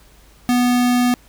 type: tone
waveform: square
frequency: 245.9 Hz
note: B3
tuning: 7 cents flat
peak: -14 dBFS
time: 0.49-1.14 s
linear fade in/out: 0 ms
effects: added 50 Hz sine -49 dBFS peak until 1.28 s + pink hiss -51 dBFS RMS until 1.28 s